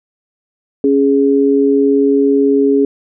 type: tone pair together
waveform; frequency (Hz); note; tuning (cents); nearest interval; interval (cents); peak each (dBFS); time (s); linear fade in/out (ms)
sine; 277.2 / 415.3; C#4 / G#4; 0 / 0; perfect fifth; 700; -11; 0.84-2.85; 2
effects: none